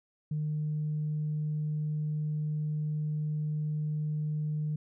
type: tone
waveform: sine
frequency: 151.9 Hz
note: D#3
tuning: 41 cents flat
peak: -28 dBFS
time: 0.31-4.76 s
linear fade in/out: 5 ms
effects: tanh soft clip ceiling -25 dBFS